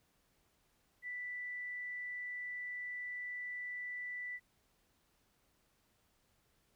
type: tone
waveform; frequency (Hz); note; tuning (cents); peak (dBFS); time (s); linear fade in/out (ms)
sine; 1975.5; B6; 0; -40; 1.02-4.4; 50
effects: pink hiss -75 dBFS RMS until 6.75 s